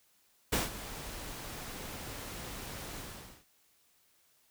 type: noise with ADSR envelope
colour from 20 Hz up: pink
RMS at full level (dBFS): -28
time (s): 0.52-3.45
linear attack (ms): 12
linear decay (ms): 160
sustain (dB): -15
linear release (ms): 470
effects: white hiss -69 dBFS RMS until 4.5 s